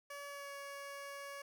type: tone with pitch glide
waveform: 15% pulse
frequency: 569 to 561.8 Hz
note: C#5 to C#5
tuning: +45 to +23 cents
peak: -39 dBFS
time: 0.1-1.42 s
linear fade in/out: 5 ms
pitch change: -22 cents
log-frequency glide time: 0.27-0.51 s
effects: none